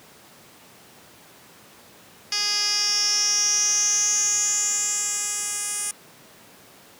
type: tone with band-pass filter sweep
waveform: 10% pulse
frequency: 412.4 Hz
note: G#4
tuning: 12 cents flat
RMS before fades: -23 dBFS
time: 2.32-5.91 s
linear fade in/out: 2 ms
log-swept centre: 4700 to 8800 Hz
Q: 7.9
effects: pink hiss -49 dBFS RMS until 6.99 s + high-pass 150 Hz 12 dB/octave